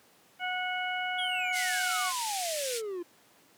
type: harmonic tone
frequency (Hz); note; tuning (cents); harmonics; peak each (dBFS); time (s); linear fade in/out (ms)
733; F#5; -16; 1 / 2 / 3 / 4; -34 / -35 / -36 / -39; 0.39-2.13; 50
type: exponential sweep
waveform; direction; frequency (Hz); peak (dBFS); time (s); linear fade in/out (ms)
triangle; down; 3400 to 337.8; -31; 1.18-3.03; 10
type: band-pass noise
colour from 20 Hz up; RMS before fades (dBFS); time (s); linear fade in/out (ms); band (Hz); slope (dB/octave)
white; -36; 1.52-2.82; 50; 2100 to 10000; 24
effects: pink hiss -61 dBFS RMS until 3.57 s + high-pass 200 Hz 12 dB/octave